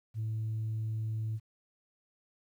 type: tone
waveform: sine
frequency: 110 Hz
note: A2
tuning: in tune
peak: -30 dBFS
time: 0.14-1.4 s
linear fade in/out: 50 ms
effects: tanh soft clip ceiling -29 dBFS + 11-bit